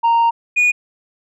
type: tone pair in turn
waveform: sine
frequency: 928 / 2455 Hz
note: A#5 / D#7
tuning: -8 / -24 cents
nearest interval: octave + perfect fourth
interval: 1684 cents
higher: second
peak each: -8 dBFS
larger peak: neither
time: 0.03-0.31 / 0.56-0.72 s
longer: first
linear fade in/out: 20 ms
effects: tanh soft clip ceiling -10 dBFS